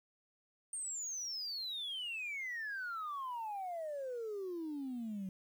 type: exponential sweep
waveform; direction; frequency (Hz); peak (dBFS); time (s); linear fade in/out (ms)
sine; down; 8870 to 184.5; -37; 0.73-5.29; 2
effects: tanh soft clip ceiling -36 dBFS + 11-bit